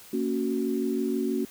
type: chord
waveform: sine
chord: F# major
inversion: first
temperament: just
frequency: 231.2 / 277.5 / 370 Hz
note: A#3 / C#4 / F#4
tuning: -14 / +2 / 0 cents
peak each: -29 dBFS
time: 0.13-1.45 s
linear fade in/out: 5 ms
effects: white hiss -49 dBFS RMS until 1.5 s